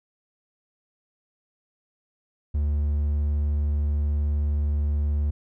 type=tone; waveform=triangle; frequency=73.42 Hz; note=D2; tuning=in tune; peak=-19 dBFS; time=2.54-5.31 s; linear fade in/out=10 ms; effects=none